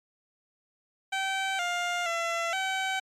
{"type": "tone with pitch steps", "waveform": "15% pulse", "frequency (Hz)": [772, 704, 674, 765], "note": ["G5", "F5", "E5", "G5"], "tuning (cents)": [-27, 14, 38, -42], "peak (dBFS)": -21, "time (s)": [1.12, 3], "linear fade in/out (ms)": 10, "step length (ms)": 470, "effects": ["low-pass 7000 Hz 12 dB/octave", "MP3 96 kbps"]}